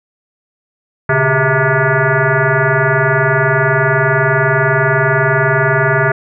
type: tone with frequency modulation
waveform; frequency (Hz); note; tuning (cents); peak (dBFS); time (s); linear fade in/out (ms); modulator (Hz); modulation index
sine; 650; E5; -24; -9; 1.09-6.12; 5; 264; 4.4
effects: none